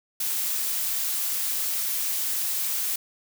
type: noise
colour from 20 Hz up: blue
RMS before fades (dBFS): -27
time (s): 0.2-2.96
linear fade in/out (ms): 5
effects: none